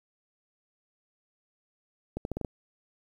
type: accelerating click train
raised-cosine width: 2 ms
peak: -19 dBFS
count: 6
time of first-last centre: 2.17-2.448 s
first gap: 81 ms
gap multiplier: 0.81
effects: 9-bit